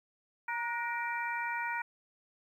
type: harmonic tone with a mistuned harmonic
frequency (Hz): 469.1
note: A#4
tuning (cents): +11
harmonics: 2 / 3 / 4 / 5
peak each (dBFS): -36 / -38 / -39 / -40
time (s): 0.48-1.82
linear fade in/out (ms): 5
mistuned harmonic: 3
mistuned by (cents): +57
effects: 11-bit